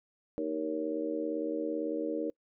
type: harmonic tone with a mistuned harmonic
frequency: 77.9 Hz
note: D#2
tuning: 3 cents sharp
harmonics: 3 / 4 / 5 / 6 / 7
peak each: -45 / -34 / -42 / -35 / -38 dBFS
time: 0.38-2.3 s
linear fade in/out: 0 ms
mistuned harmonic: 7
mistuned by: +39 cents
effects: noise-tail reverb RT60 0.1 s tail -26 dB re dry